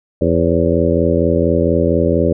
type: harmonic tone with a mistuned harmonic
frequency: 84.3 Hz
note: E2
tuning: 39 cents sharp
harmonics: 1 / 2 / 3 / 4 / 5 / 6 / 7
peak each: -19 / -19 / -19 / -19 / -19 / -19 / -19 dBFS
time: 0.21-2.33 s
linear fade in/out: 5 ms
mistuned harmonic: 7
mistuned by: -60 cents
effects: none